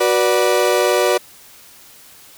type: chord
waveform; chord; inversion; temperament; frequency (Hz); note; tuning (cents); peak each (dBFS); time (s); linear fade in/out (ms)
35% pulse; B minor; second; equal with one note detuned; 370 / 486.2 / 587.3; F#4 / B4 / D5; 0 / -27 / 0; -16; 0-1.18; 10
effects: white hiss -44 dBFS RMS until 2.37 s